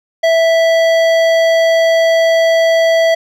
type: tone with hard clipping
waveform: triangle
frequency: 658 Hz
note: E5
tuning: 3 cents flat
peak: -10 dBFS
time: 0.23-3.15 s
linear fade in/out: 10 ms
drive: 17 dB
effects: none